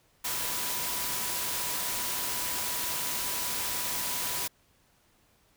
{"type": "tone in noise", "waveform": "sine", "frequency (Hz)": 983, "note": "B5", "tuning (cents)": -8, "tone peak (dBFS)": -43, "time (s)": [0.24, 4.48], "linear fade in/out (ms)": 10, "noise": "white", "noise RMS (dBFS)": -32, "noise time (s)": [0.24, 4.48], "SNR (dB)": -14, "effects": ["pink hiss -66 dBFS RMS until 5.56 s"]}